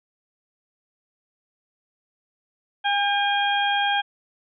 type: harmonic tone with a mistuned harmonic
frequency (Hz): 811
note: G#5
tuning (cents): -41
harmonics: 1 / 2 / 3 / 4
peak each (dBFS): -22 / -25 / -31 / -26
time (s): 2.84-4.02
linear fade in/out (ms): 20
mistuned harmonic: 2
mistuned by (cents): -20
effects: none